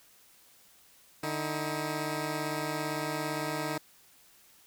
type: tone pair together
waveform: 10% pulse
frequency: 150.4 / 318.5 Hz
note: D3 / D#4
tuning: +42 / +41 cents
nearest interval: octave + minor second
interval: 1299 cents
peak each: -26 dBFS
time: 1.23-3.78 s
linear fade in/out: 5 ms
effects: white hiss -60 dBFS RMS until 4.66 s